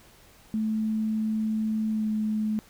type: tone with pitch glide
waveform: sine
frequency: 218 to 215.1 Hz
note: A3 to A3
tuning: -16 to -39 cents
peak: -24 dBFS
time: 0.54-2.59 s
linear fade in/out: 0 ms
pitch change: -23 cents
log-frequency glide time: 1.9-2.09 s
effects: pink hiss -55 dBFS RMS until 2.69 s